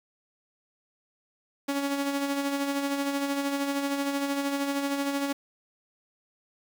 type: tone with tremolo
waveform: sawtooth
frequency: 280 Hz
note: C#4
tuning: 18 cents sharp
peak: -21 dBFS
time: 1.68-5.33 s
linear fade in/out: 10 ms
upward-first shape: sine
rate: 13 Hz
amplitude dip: 45%
effects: 8-bit